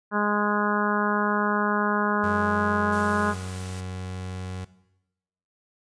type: harmonic tone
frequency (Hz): 207.6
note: G#3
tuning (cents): 0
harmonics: 1 / 2 / 3 / 4 / 5 / 6 / 7 / 8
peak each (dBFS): -26 / -30 / -32 / -32 / -28 / -31 / -29 / -33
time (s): 0.11-3.35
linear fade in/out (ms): 50
type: tone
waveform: 30% pulse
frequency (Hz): 92.5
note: F#2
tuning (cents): 0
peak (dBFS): -29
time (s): 2.23-4.65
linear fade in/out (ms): 10
type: noise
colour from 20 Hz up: white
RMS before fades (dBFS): -43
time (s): 2.92-3.81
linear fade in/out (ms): 10
effects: noise-tail reverb RT60 0.9 s tail -17 dB re dry + resampled to 22050 Hz